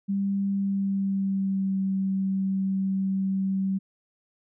sine tone with pitch glide, 197.6 to 192.42 Hz, G3 to G3, +14 to -32 cents, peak -23 dBFS, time 0.08-3.79 s, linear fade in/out 20 ms, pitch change -46 cents, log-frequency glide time 0.52-1.8 s, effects none

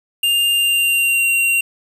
square tone with pitch glide, 2803 to 2755 Hz, F7 to F7, +6 to -24 cents, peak -14 dBFS, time 0.23-1.61 s, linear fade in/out 5 ms, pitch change -30 cents, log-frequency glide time 0.51-1.28 s, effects 7-bit

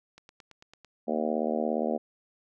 click train, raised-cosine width 0.2 ms, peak -32 dBFS, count 7, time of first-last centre 0.18-0.847 s, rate 9 Hz
harmonic tone, 77.3 Hz, D#2, 11 cents flat, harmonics 3 / 4 / 5 / 6 / 7 / 8 / 9 / 10, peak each -31 / -36 / -35 / -35 / -33 / -34 / -35 / -41 dBFS, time 1.07-1.98 s, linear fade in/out 20 ms
effects none

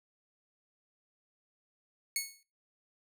10% pulse tone with exponential decay, 2203 Hz, C#7, 11 cents flat, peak -19 dBFS, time 2.16-2.43 s, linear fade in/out 1 ms, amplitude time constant 57 ms, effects noise-tail reverb RT60 0.3 s tail -21 dB re dry

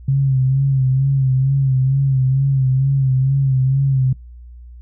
sine tone with vibrato, 133.9 Hz, C3, 40 cents sharp, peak -12 dBFS, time 0.08-4.13 s, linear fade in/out 5 ms, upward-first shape sine, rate 2.2 Hz, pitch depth 54 cents each way, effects noise-tail reverb RT60 0.2 s tail -26 dB re dry + added 60 Hz sine -35 dBFS peak until 4.81 s

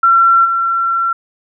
sine tone with level steps, 1358 Hz, F6, 49 cents flat, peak -6 / -12 dBFS, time 0.03-1.13 s, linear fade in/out 5 ms, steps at 0.44 s, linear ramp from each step 20 ms, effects none

